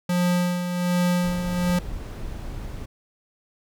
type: tone with tremolo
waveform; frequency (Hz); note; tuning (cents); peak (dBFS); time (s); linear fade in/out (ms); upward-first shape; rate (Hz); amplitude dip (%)
square; 177.6; F3; +29; -19; 0.09-1.79; 5; sine; 1.3; 55
type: noise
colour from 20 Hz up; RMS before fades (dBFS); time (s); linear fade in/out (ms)
brown; -33; 1.23-2.86; 10
effects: none